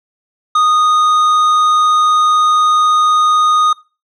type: tone with tanh clipping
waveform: sine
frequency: 1237 Hz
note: D#6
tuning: 10 cents flat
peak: -10 dBFS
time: 0.55-3.73 s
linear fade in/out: 5 ms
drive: 9 dB
effects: noise-tail reverb RT60 0.3 s tail -20 dB re dry